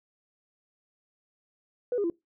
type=tone with pitch steps; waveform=sine; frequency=490.2 / 407.5 / 338.7 Hz; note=B4 / G#4 / E4; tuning=-13 / -33 / +47 cents; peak=-24 dBFS; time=1.92-2.1 s; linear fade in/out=2 ms; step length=60 ms; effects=noise-tail reverb RT60 0.2 s tail -24 dB re dry + tanh soft clip ceiling -20 dBFS